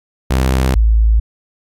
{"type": "tone pair in turn", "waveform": ["sawtooth", "sine"], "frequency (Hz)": [65, 54.81], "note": ["C2", "A1"], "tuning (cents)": [-11, -6], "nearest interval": "minor third", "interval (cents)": 295, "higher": "first", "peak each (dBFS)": [-7, -7], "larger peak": "neither", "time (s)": [[0.3, 0.75], [0.75, 1.2]], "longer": "neither", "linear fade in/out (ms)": 10, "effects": ["MP3 96 kbps"]}